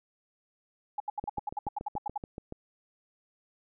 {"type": "tone bursts", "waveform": "sine", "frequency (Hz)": 830.6, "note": "G#5", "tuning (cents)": 0, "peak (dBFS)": -29, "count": 13, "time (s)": [0.98, 2.178], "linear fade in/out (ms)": 5, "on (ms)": 22, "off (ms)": 76}
{"type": "click train", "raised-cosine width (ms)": 2, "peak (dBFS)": -25, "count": 10, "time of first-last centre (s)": [1.24, 2.524], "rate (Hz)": 7.01}
{"effects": []}